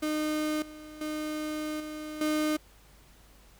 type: tone with level steps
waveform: 35% pulse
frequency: 306.1 Hz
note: D#4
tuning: 28 cents flat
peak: -26 / -42 / -30 / -35 / -24 dBFS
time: 0.02-2.57 s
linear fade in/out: 10 ms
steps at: 0.62 / 1.01 / 1.8 / 2.21 s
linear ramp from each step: 2 ms
effects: added 50 Hz sine -57 dBFS peak until 3.59 s + pink hiss -59 dBFS RMS until 3.59 s